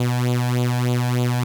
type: tone with flanger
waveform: sawtooth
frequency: 123.2 Hz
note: B2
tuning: 4 cents flat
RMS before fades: -20 dBFS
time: 0-1.44 s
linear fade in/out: 5 ms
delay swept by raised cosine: 0.27 to 1.25 ms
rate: 3.3 Hz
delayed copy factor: +0.75
effects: none